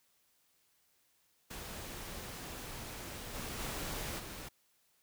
pink noise with level steps, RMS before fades -45 / -42 / -40 / -46 dBFS, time 1.5-4.49 s, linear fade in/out 10 ms, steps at 3.33 / 3.58 / 4.18 s, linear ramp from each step 20 ms, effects white hiss -73 dBFS RMS until 5.02 s

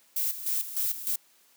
violet noise with tremolo, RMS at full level -28 dBFS, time 0.16-1.16 s, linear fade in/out 5 ms, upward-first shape square, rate 3.3 Hz, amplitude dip 70%, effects white hiss -62 dBFS RMS until 1.56 s + high-pass 200 Hz 12 dB/octave

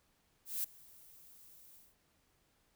violet noise with ADSR envelope, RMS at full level -35 dBFS, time 0.45-1.96 s, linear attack 190 ms, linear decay 5 ms, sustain -24 dB, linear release 200 ms, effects pink hiss -74 dBFS RMS until 2.75 s

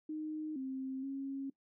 sine tone with pitch steps, 309 / 264.1 / 272.6 Hz, D#4 / C4 / C#4, -12 / +16 / -29 cents, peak -37 dBFS, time 0.09-1.5 s, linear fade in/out 5 ms, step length 470 ms, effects noise-tail reverb RT60 0.1 s tail -20 dB re dry

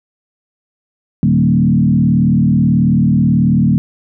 sine tone with frequency modulation, 184.8 Hz, F#3, 2 cents flat, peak -8 dBFS, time 1.23-3.78 s, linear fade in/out 0 ms, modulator 38.4 Hz, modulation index 1.6, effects none

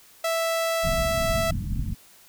sawtooth tone, 659.3 Hz, E5, in tune, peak -19 dBFS, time 0.24-1.51 s, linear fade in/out 5 ms
pink low-pass noise, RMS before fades -28 dBFS, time 0.83-1.95 s, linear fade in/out 20 ms, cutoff 240 Hz, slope 48 dB/octave
effects white hiss -53 dBFS RMS until 2.28 s

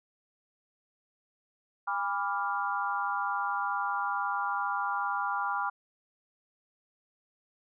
sine chord, G# diminished seventh, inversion none, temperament equal with one note detuned, 810.2 / 987.8 / 1174.7 / 1396.9 Hz, G#5 / B5 / D6 / F6, -43 / 0 / 0 / 0 cents, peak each -34 dBFS, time 1.87-5.7 s, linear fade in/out 10 ms, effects none

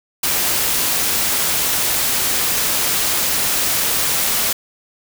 white noise, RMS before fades -18 dBFS, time 0.23-4.53 s, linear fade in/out 5 ms, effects none

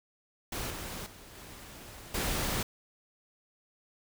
pink noise with level steps, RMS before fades -36 / -40 / -51 / -48 / -32 dBFS, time 0.52-2.63 s, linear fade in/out 5 ms, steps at 0.7 / 1.06 / 1.35 / 2.14 s, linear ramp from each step 5 ms, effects none

